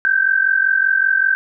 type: tone pair together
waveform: sine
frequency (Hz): 1543.8 / 1589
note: G6 / G6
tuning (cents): -27 / +23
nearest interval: unison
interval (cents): 50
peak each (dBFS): -15 / -16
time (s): 0.05-1.35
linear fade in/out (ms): 0
effects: none